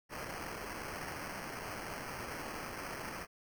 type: noise with sample-and-hold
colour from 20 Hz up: violet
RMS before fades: -43 dBFS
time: 0.09-3.27 s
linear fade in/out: 50 ms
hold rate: 3675 Hz
effects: none